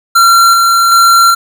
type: tone with tremolo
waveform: square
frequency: 1368 Hz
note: F6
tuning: 36 cents flat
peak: -4 dBFS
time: 0.15-1.35 s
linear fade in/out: 10 ms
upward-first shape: square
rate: 1.3 Hz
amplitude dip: 25%
effects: none